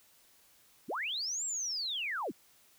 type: linear two-way sweep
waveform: sine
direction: up then down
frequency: 122.6 to 7660 to 122.6 Hz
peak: -33 dBFS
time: 0.88-2.32 s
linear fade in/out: 20 ms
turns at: 1.45 s
effects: white hiss -64 dBFS RMS until 2.78 s